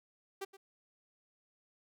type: tone with echo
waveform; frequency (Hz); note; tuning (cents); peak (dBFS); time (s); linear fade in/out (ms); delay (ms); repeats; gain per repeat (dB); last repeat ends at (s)
sawtooth; 390; G4; -9; -34; 0.41-0.45; 10; 120; 1; -15; 0.57
effects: none